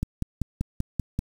click train, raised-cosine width 5 ms, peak -13 dBFS, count 7, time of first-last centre 0.03-1.191 s, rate 5.17 Hz, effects 7-bit

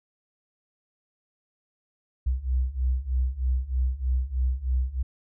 sine beating tone pair, 62 / 65.2 Hz, B1 / C2, +7 / -5 cents, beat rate 3.2 Hz, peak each -27 / -25 dBFS, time 2.26-5.03 s, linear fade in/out 10 ms, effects none

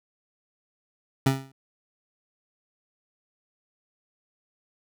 25% pulse tone with exponential decay, 134.5 Hz, C3, 48 cents sharp, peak -12 dBFS, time 1.26-1.52 s, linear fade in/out 5 ms, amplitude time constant 55 ms, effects none

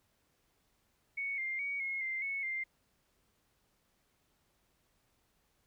sine tone with pitch steps, 2222 / 2106 / 2250 / 2163 / 2089 / 2204 / 2097 Hz, C#7 / C7 / C#7 / C#7 / C7 / C#7 / C7, +4 / +11 / +25 / -43 / -3 / -11 / +3 cents, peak -34 dBFS, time 1.17-2.64 s, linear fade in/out 10 ms, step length 210 ms, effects pink hiss -75 dBFS RMS until 5.66 s

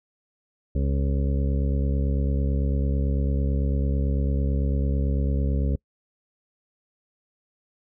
harmonic tone, 69 Hz, C#2, 7 cents flat, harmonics 1 / 2 / 3 / 4 / 6 / 7 / 8, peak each -22 / -28 / -32 / -34 / -38 / -39 / -40 dBFS, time 0.75-5.76 s, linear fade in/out 5 ms, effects noise-tail reverb RT60 0.1 s tail -26 dB re dry

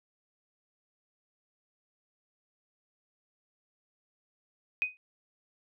sine tone with exponential decay, 2500 Hz, D#7, 8 cents sharp, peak -22 dBFS, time 4.82-4.97 s, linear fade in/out 0 ms, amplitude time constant 31 ms, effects none

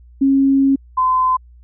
sine tone pair in turn, 272.4 / 1024.6 Hz, C#4 / C6, -30 / -37 cents, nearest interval octave + major seventh, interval 2293 cents, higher second, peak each -10 / -12 dBFS, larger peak first, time 0.21-0.76 / 0.97-1.37 s, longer first, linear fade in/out 10 ms, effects added 60 Hz sine -41 dBFS peak until 1.63 s

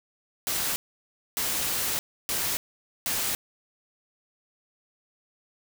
white noise bursts at uneven times, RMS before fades -28 dBFS, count 4, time 0.47-0.76 / 1.37-1.99 / 2.29-2.57 / 3.06-3.35 s, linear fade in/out 0 ms, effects none

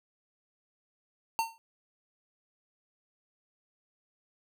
square tone with exponential decay, 908 Hz, A#5, 46 cents flat, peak -24 dBFS, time 1.39-1.58 s, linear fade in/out 0 ms, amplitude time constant 41 ms, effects none

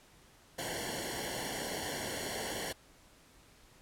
pink noise with comb filter, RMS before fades -38 dBFS, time 0.58-2.73 s, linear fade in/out 10 ms, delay 0.8 ms, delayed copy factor -0.95, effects pink hiss -61 dBFS RMS until 3.81 s + low-pass 12000 Hz 12 dB/octave

